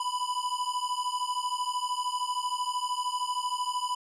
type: beating tone pair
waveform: square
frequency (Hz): 987.8 / 1000.8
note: B5 / B5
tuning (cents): 0 / +23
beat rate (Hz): 13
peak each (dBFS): -32 / -33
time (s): 0-3.95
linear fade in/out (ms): 5
effects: resampled to 24000 Hz